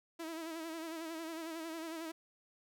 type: tone with vibrato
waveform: sawtooth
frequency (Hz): 325.6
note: E4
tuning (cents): -21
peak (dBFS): -37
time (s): 0.19-2.12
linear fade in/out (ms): 10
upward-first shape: sine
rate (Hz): 11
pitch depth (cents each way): 57
effects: none